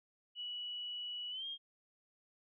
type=tone with pitch glide; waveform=sine; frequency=2940 to 3225 Hz; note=F#7 to G7; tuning=-12 to +48 cents; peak=-40 dBFS; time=0.35-1.58 s; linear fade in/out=50 ms; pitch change=+160 cents; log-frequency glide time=1.3-1.46 s; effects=none

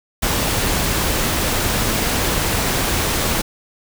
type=noise; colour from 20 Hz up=pink; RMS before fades=-19 dBFS; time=0.22-3.42 s; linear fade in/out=10 ms; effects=none

